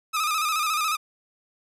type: tone with vibrato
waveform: sawtooth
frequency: 1249 Hz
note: D#6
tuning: 6 cents sharp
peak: -19 dBFS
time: 0.13-0.97 s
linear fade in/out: 20 ms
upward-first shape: square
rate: 14 Hz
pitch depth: 55 cents each way
effects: resampled to 32000 Hz